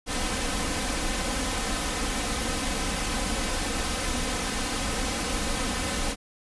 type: noise with comb filter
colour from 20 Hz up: pink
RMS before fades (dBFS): -28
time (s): 0.06-6.16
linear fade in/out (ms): 50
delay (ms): 3.9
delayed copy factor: +0.65
effects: resampled to 24000 Hz